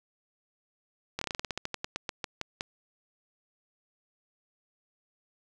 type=slowing click train; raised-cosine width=0.2 ms; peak=-15 dBFS; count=18; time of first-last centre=1.19-2.609 s; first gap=24 ms; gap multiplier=1.14; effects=none